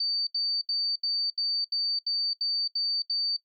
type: tone bursts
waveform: sine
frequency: 4594 Hz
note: D8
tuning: 39 cents flat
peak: -25 dBFS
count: 10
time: 0-3.366 s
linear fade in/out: 5 ms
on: 270 ms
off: 74 ms
effects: noise-tail reverb RT60 0.1 s tail -18 dB re dry